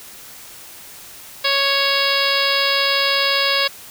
harmonic tone, 554.4 Hz, C#5, in tune, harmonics 1 / 2 / 3 / 4 / 5 / 6 / 7 / 8 / 9, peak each -24 / -24 / -24 / -24 / -24 / -24 / -24 / -24 / -24 dBFS, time 1.44-3.68 s, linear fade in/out 10 ms, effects white hiss -39 dBFS RMS until 3.9 s

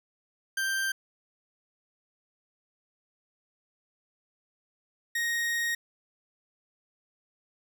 40% pulse tone pair in turn, 1573 / 1870.6 Hz, G6 / A#6, +6 / +6 cents, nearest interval minor third, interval 300 cents, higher second, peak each -26 dBFS, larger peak neither, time 0.57-0.92 / 5.15-5.75 s, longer second, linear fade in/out 5 ms, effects none

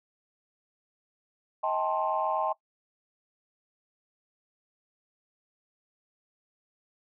sine chord, A half-diminished seventh, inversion second, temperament just, 633.6 / 792 / 880 / 1056 Hz, Eb5 / G5 / A5 / C6, +31 / +18 / 0 / +16 cents, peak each -31 dBFS, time 1.63-2.53 s, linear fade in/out 10 ms, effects noise-tail reverb RT60 0.1 s tail -20 dB re dry + tanh soft clip ceiling -16 dBFS

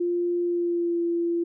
sine tone with pitch glide, 349.2 to 341 Hz, F4 to F4, 0 to -41 cents, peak -22 dBFS, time 0-1.44 s, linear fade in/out 10 ms, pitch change -41 cents, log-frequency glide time 0.42-1.02 s, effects none

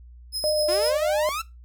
sawtooth tone with tremolo, 5110 Hz, D#8, 45 cents sharp, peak -21 dBFS, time 0.32-0.93 s, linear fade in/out 50 ms, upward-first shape triangle, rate 7.8 Hz, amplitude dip 55%
sine tone with vibrato, 608 Hz, D#5, 40 cents flat, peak -21 dBFS, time 0.44-1.29 s, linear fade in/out 0 ms, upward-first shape sine, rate 3.8 Hz, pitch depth 8 cents each way
sawtooth exponential sweep, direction up, 333 to 1368 Hz, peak -23 dBFS, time 0.68-1.42 s, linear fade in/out 10 ms
effects noise-tail reverb RT60 0.2 s tail -18 dB re dry + added 60 Hz sine -43 dBFS peak until 1.64 s

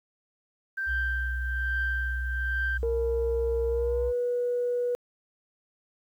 sine tone with tremolo, 1568 Hz, G6, in tune, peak -25 dBFS, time 0.77-2.78 s, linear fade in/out 10 ms, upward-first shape triangle, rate 1.2 Hz, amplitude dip 65%
sine tone, 63 Hz, B1, 35 cents sharp, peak -28 dBFS, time 0.86-4.13 s, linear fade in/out 50 ms
sine tone with pitch glide, 461.9 to 487.4 Hz, A#4 to B4, -16 to -23 cents, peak -24 dBFS, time 2.83-4.95 s, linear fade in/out 0 ms, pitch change +93 cents, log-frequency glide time 3.67-4.1 s
effects tanh soft clip ceiling -19 dBFS + 10-bit

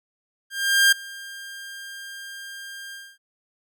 sawtooth tone with ADSR envelope, 1600 Hz, G6, 35 cents sharp, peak -9 dBFS, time 0.5-3.18 s, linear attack 420 ms, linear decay 8 ms, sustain -23 dB, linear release 250 ms, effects none

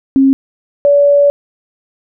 sine tone pair in turn, 270 / 572.1 Hz, C#4 / D5, -45 / -45 cents, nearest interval octave + minor second, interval 1300 cents, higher second, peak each -5 dBFS, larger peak neither, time 0.16-0.33 / 0.85-1.3 s, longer second, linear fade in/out 0 ms, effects none

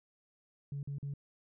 sine tone bursts, 141.2 Hz, C#3, 32 cents sharp, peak -35 dBFS, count 3, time 0.72-1.138 s, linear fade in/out 2 ms, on 110 ms, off 44 ms, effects tanh soft clip ceiling -33 dBFS

